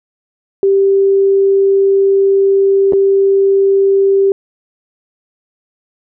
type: tone with dropouts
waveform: sine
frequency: 392 Hz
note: G4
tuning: in tune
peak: -7 dBFS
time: 0.63-4.32 s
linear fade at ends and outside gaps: 1 ms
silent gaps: 2.924-2.933 s
effects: none